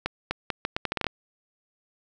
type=accelerating click train; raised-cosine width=0.3 ms; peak=-10 dBFS; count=11; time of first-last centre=0.06-1.067 s; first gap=250 ms; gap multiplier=0.77; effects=none